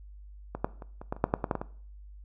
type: clicks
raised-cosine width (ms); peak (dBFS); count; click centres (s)
1; -20 / -12 / -28 / -27 / -17 / -30 / -8 / -9 / -14 / -12 / -16 / -19; 12; 0.55 / 0.645 / 0.822 / 1.015 / 1.125 / 1.165 / 1.241 / 1.339 / 1.442 / 1.512 / 1.553 / 1.615
effects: noise-tail reverb RT60 0.5 s tail -18 dB re dry + added 50 Hz sine -45 dBFS peak until 2.24 s